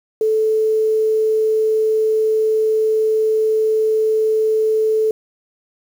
sine tone, 436.8 Hz, A4, 13 cents flat, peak -13 dBFS, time 0.21-5.11 s, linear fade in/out 2 ms, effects 7-bit

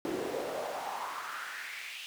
brown noise with high-pass filter sweep, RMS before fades -38 dBFS, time 0.05-2.06 s, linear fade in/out 0 ms, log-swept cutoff 320 to 2900 Hz, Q 3.4, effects none

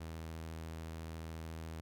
sawtooth tone with vibrato, 80.9 Hz, E2, 32 cents flat, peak -39 dBFS, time 0-1.81 s, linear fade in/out 10 ms, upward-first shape square, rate 14 Hz, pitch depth 13 cents each way, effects none

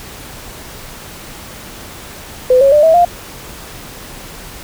sine tone with pitch steps, 507 / 549.7 / 596 / 646.2 / 700.6 Hz, B4 / C#5 / D5 / E5 / F5, +45 / -15 / +25 / -35 / +5 cents, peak -5 dBFS, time 2.5-3.05 s, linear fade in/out 5 ms, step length 110 ms, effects pink hiss -32 dBFS RMS until 4.63 s

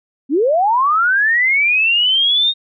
sine linear sweep, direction up, 246.9 to 3723 Hz, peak -11 dBFS, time 0.29-2.54 s, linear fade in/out 50 ms, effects none

